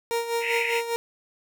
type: tone with tremolo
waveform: 30% pulse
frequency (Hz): 466.2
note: A#4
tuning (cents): 0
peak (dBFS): -20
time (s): 0.11-0.96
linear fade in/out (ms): 0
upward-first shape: sine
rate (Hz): 5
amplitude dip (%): 65
type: band-pass noise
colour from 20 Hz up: pink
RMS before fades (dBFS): -28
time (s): 0.4-0.82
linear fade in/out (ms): 50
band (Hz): 1900 to 2800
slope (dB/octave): 96
effects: none